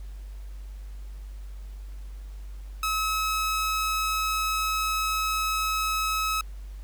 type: tone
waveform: sawtooth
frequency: 1286 Hz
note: E6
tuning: 43 cents flat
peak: -21 dBFS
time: 2.83-6.41 s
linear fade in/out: 2 ms
effects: added 49 Hz sine -36 dBFS peak until 6.83 s + pink hiss -58 dBFS RMS until 6.83 s